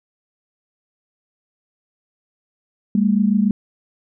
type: tone pair together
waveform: sine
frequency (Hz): 200.4 / 227.3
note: G3 / A#3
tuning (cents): +38 / -43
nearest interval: major second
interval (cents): 219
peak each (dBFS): -15 / -18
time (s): 2.95-3.51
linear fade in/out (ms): 2
effects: none